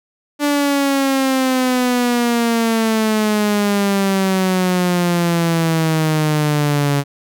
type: exponential sweep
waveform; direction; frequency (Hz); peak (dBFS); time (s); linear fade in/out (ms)
sawtooth; down; 292.6 to 140.8; -10; 0.39-7.04; 50
effects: none